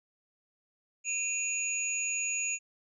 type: tone cluster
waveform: sine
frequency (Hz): 2444 / 2700 / 6810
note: D#7 / E7 / G#8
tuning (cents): -32 / +41 / +42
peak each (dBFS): -37 / -37 / -31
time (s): 1.04-2.59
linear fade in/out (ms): 50
effects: none